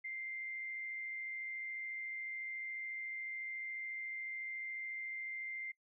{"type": "tone with amplitude modulation", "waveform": "sine", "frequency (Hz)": 2093, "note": "C7", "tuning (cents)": 0, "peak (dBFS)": -39, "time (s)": [0.04, 5.72], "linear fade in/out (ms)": 10, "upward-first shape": "sine", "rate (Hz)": 114, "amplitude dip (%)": 35, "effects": ["noise-tail reverb RT60 0.1 s tail -22 dB re dry"]}